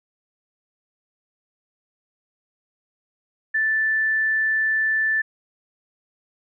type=tone; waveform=sine; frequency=1760 Hz; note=A6; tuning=in tune; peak=-18 dBFS; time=3.54-5.22 s; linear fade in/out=10 ms; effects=none